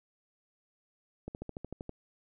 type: slowing click train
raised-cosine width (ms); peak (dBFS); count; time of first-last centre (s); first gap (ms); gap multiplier
2; -26; 9; 1.28-1.894; 69; 1.03
effects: none